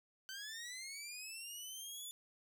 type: linear sweep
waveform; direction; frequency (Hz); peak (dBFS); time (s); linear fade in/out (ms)
15% pulse; up; 1523 to 3491; -39; 0.29-2.11; 0
effects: none